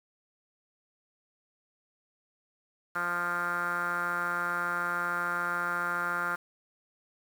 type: tone with low-pass filter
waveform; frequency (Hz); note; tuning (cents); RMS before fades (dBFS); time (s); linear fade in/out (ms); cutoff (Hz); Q
5% pulse; 174.61; F3; 0; -31; 2.95-6.36; 10; 1400; 6.8
effects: 8-bit